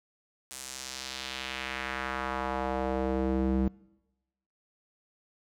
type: tone with band-pass filter sweep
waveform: square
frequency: 65.41 Hz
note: C2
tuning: in tune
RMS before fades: -32 dBFS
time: 0.51-3.68 s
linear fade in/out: 0 ms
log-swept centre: 8900 to 240 Hz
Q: 1.4
effects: noise-tail reverb RT60 1.0 s tail -24 dB re dry